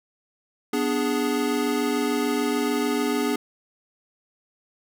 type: chord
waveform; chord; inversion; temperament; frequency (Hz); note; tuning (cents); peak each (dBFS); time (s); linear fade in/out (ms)
square; G# diminished; first; equal; 246.9 / 293.7 / 415.3; B3 / D4 / G#4; 0 / 0 / 0; -27; 0.73-3.36; 5
effects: none